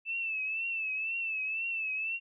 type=tone with vibrato; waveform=sine; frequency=2637 Hz; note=E7; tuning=in tune; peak=-31 dBFS; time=0.05-2.2 s; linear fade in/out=50 ms; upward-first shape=triangle; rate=2 Hz; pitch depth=76 cents each way; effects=none